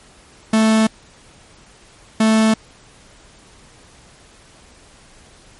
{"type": "tone pair in turn", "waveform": "45% pulse", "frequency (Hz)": [220, 220], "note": ["A3", "A3"], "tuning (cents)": [0, 0], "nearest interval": "unison", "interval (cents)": 0, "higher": "neither", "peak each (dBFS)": -11, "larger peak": "neither", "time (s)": [[0.53, 0.87], [2.2, 2.54]], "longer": "neither", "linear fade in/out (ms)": 5, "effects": ["pink hiss -47 dBFS RMS until 5.59 s", "MP3 48 kbps"]}